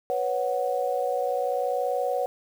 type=chord; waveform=sine; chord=B suspended second; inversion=none; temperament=equal; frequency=493.9 / 554.4 / 740 Hz; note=B4 / C#5 / F#5; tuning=0 / 0 / 0 cents; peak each=-28 dBFS; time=0.1-2.26 s; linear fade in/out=0 ms; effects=8-bit